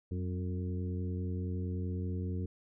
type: harmonic tone with a mistuned harmonic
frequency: 90.5 Hz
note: F#2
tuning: 38 cents flat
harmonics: 1 / 2 / 3 / 4 / 5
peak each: -34 / -40 / -44 / -46 / -48 dBFS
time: 0.11-2.46 s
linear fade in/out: 5 ms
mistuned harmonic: 2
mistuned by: +54 cents
effects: none